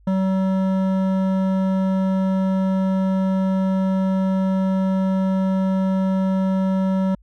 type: tone with hard clipping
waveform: sine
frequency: 190 Hz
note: F#3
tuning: 46 cents sharp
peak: -19 dBFS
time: 0.07-7.15 s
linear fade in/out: 5 ms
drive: 12 dB
effects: added 50 Hz sine -49 dBFS peak until 7.22 s